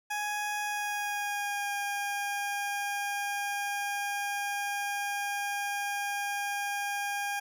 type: tone with pitch glide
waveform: 20% pulse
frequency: 833 to 809.3 Hz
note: G#5 to G#5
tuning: +5 to -45 cents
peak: -26 dBFS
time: 0.1-7.4 s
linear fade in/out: 10 ms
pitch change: -50 cents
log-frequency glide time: 0.62-1.73 s
effects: none